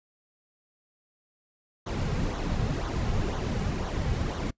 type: noise with flanger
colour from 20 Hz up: brown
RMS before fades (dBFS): -29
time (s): 1.86-4.51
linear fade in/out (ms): 10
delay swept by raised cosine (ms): 0.39 to 3.39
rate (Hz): 2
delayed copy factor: -0.55
effects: noise-tail reverb RT60 0.1 s tail -23 dB re dry + resampled to 16000 Hz